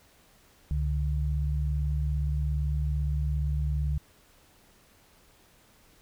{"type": "tone pair together", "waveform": "sine", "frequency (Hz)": [69.29, 146.83], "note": ["C#2", "D3"], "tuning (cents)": [0, 0], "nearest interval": "octave + minor second", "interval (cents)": 1300, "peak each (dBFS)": [-26, -31], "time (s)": [0.71, 3.98], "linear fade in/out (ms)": 0, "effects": ["pink hiss -60 dBFS RMS until 6.01 s"]}